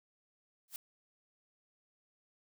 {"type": "noise with exponential growth", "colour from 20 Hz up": "blue", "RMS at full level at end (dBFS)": -38, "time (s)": [0.68, 0.76], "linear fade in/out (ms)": 1, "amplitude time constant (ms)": 17, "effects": []}